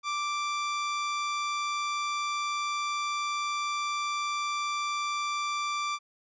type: tone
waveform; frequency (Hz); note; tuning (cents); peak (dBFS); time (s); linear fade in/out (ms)
sawtooth; 1174.7; D6; 0; -25; 0.03-5.99; 50
effects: resampled to 16000 Hz